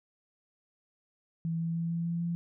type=tone with pitch steps; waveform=sine; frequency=164.81 / 165.96 / 167.11 / 168.27 / 169.44 / 170.62 Hz; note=E3 / E3 / E3 / E3 / E3 / F3; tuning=0 / +12 / +24 / +36 / +48 / -40 cents; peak=-29 dBFS; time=1.45-2.35 s; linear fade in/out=0 ms; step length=150 ms; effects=none